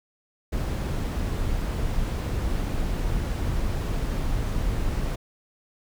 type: noise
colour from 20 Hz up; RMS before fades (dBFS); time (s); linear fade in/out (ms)
brown; -26; 0.52-5.16; 10
effects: none